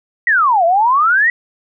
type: exponential two-way sweep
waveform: sine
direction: down then up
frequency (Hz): 1967 to 656 to 1967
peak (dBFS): -9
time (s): 0.27-1.3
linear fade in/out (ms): 2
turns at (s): 0.65
effects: none